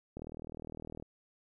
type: click train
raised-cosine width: 2 ms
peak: -30 dBFS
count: 35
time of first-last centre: 0.17-1.024 s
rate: 39.8 Hz
effects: 12-bit